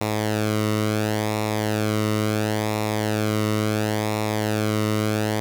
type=tone with flanger; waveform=sawtooth; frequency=107.1 Hz; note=A2; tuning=46 cents flat; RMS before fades=-23 dBFS; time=0.01-5.4 s; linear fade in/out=0 ms; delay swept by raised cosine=0.64 to 1.22 ms; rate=0.72 Hz; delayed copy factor=-0.65; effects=8-bit